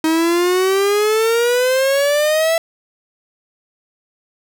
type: exponential sweep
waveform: 45% pulse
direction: up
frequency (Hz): 315 to 666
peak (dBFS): -13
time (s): 0.04-2.58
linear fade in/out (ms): 2
effects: none